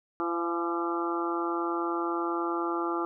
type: harmonic tone with a mistuned harmonic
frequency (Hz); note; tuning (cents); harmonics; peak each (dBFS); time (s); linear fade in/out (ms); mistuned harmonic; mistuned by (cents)
170; F3; -46; 2 / 3 / 4 / 5 / 6 / 7 / 8; -30 / -41 / -40 / -36 / -41 / -33 / -38; 0.2-3.05; 0; 4; +22
effects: none